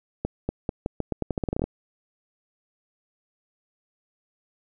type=accelerating click train; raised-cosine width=2 ms; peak=-12 dBFS; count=16; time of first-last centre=0.25-1.64 s; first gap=240 ms; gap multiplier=0.84; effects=none